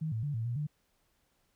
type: tone with pitch steps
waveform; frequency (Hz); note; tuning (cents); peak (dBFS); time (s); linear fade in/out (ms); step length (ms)
sine; 157.5 / 111.4 / 145.5 / 113 / 119.5 / 149; D#3 / A2 / D3 / A2 / A#2 / D3; +21 / +22 / -16 / +47 / +43 / +25; -31; 0.01-0.67; 10; 110
effects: pink hiss -74 dBFS RMS until 1.55 s